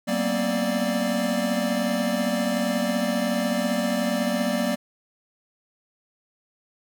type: tone cluster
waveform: square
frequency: 189.6 / 232.4 / 246.9 / 262.8 / 590 Hz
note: F#3 / A#3 / B3 / C4 / D5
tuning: +43 / -5 / 0 / +8 / +8 cents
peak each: -30 / -27 / -33 / -33 / -28 dBFS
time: 0.07-4.76 s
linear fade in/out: 20 ms
effects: none